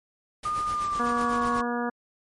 pink noise with tremolo, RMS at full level -38 dBFS, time 0.43-1.61 s, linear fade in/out 5 ms, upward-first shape sine, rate 8 Hz, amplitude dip 60%
sine tone with pitch glide, 1218 to 1116.9 Hz, D#6 to C#6, -37 to +13 cents, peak -25 dBFS, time 0.45-1.62 s, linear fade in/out 5 ms, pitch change -150 cents, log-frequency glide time 0.66-1.46 s
harmonic tone, 240 Hz, B3, 49 cents flat, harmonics 1 / 2 / 3 / 4 / 5 / 6 / 7, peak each -29 / -32 / -34 / -35 / -36 / -37 / -37 dBFS, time 0.99-1.9 s, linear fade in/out 10 ms
effects MP3 48 kbps

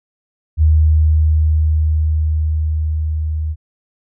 sine tone with level ramp, 77.78 Hz, D#2, in tune, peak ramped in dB -7 to -17 dBFS, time 0.57-3.56 s, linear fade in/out 50 ms, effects none

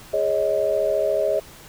sine chord, Ab suspended fourth, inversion none, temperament equal with one note detuned, 415.3 / 554.4 / 628.4 Hz, Ab4 / Db5 / Eb5, 0 / 0 / +17 cents, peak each -25 / -23 / -21 dBFS, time 0.13-1.4 s, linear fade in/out 10 ms, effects pink hiss -44 dBFS RMS until 1.68 s

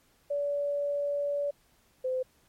sine tone pair in turn, 574 / 514 Hz, D5 / C5, -40 / -31 cents, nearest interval major second, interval 191 cents, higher first, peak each -27 dBFS, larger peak neither, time 0.3-1.51 / 2.04-2.23 s, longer first, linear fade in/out 10 ms, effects pink hiss -66 dBFS RMS until 2.48 s + MP3 64 kbps

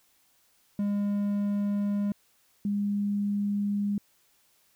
triangle / sine tone pair in turn, 203.4 / 203.4 Hz, G#3 / G#3, -36 / -36 cents, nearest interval unison, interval 0 cents, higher neither, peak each -23 / -25 dBFS, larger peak first, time 0.79-2.12 / 2.65-3.98 s, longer neither, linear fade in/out 2 ms, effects white hiss -66 dBFS RMS until 4.75 s

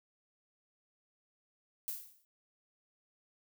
violet noise with exponential decay, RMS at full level -36 dBFS, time 1.88-2.25 s, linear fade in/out 0 ms, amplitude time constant 80 ms, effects none

